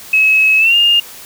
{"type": "tone with pitch glide", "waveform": "sine", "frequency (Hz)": [2573, 2822], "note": ["E7", "F7"], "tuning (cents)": [-43, 17], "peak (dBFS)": -7, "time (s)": [0.13, 1], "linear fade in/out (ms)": 5, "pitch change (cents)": 160, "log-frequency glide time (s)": [0.58, 0.76], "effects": ["white hiss -34 dBFS RMS until 1.25 s"]}